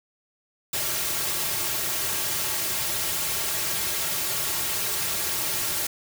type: noise with comb filter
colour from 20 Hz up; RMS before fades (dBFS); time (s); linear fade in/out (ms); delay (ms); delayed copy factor
white; -27; 0.73-5.87; 5; 4; -0.65
effects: none